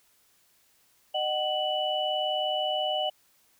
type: tone cluster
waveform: sine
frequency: 612 / 751 / 2963 Hz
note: D#5 / F#5 / F#7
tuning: -29 / +26 / +2 cents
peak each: -30 dBFS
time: 1.14-3.1 s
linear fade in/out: 10 ms
effects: white hiss -65 dBFS RMS until 3.59 s